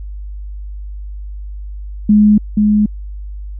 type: tone with echo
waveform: sine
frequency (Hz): 210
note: G#3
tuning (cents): +19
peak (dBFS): -5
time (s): 2.09-2.38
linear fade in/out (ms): 5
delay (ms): 480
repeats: 1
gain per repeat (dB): -3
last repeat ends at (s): 2.86
effects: added 50 Hz sine -24 dBFS peak until 3.59 s